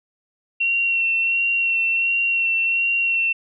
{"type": "tone with vibrato", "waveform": "sine", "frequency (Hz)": 2727, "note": "F7", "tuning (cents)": -42, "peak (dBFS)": -17, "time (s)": [0.6, 3.33], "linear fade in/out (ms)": 10, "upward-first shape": "sine", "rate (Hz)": 1.4, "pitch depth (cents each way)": 19, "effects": []}